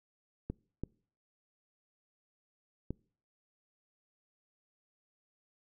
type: clicks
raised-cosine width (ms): 3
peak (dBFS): -23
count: 3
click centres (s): 0.5 / 0.836 / 2.906
effects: noise-tail reverb RT60 0.5 s tail -26 dB re dry